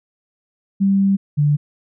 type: tone pair in turn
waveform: sine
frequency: 196 / 146.83 Hz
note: G3 / D3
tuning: 0 / 0 cents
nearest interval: perfect fourth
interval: 500 cents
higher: first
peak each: -12 dBFS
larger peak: neither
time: 0.8-1.17 / 1.37-1.57 s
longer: first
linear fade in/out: 20 ms
effects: none